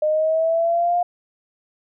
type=linear sweep; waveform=sine; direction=up; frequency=608 to 710 Hz; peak=-16 dBFS; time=0.02-1.03 s; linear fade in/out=5 ms; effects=none